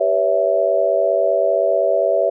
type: chord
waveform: sine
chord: C# half-diminished seventh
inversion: second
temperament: equal with one note detuned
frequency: 392 / 493.9 / 563.7 / 659.3 Hz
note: G4 / B4 / C#5 / E5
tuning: 0 / 0 / +29 / 0 cents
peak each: -23 / -22 / -18 / -17 dBFS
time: 0-2.3 s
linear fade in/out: 10 ms
effects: none